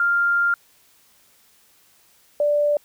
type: tone pair in turn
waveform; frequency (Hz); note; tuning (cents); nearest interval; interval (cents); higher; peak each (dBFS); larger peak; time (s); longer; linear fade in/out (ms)
sine; 1396.9 / 587.3; F6 / D5; 0 / 0; octave + minor third; 1500; first; -16; neither; 0-0.54 / 2.4-2.77; first; 2
effects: white hiss -57 dBFS RMS until 2.84 s